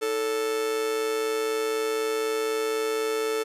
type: tone with amplitude modulation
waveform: 45% pulse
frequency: 440 Hz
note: A4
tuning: in tune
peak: -22 dBFS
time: 0.01-3.44 s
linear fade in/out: 20 ms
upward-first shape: sine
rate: 124 Hz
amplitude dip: 55%
effects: resampled to 32000 Hz